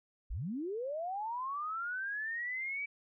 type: linear sweep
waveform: sine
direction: up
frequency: 31.36 to 2305 Hz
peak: -35 dBFS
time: 0.3-2.86 s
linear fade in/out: 10 ms
effects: none